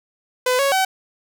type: tone with pitch steps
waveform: sawtooth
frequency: 504 / 554 / 761 Hz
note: B4 / C#5 / F#5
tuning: +35 / -1 / +48 cents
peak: -12 dBFS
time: 0.46-0.85 s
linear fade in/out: 5 ms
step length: 130 ms
effects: none